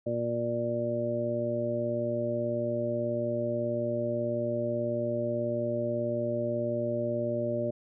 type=harmonic tone; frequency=118.3 Hz; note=A#2; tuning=26 cents sharp; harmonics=1 / 2 / 3 / 4 / 5; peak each=-36 / -35 / -35 / -40 / -30 dBFS; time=0.06-7.71 s; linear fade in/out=10 ms; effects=none